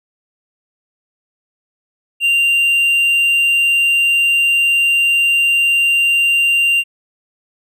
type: tone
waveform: triangle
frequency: 2779 Hz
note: F7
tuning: 9 cents flat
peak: -9 dBFS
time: 2.2-6.84 s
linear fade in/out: 50 ms
effects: none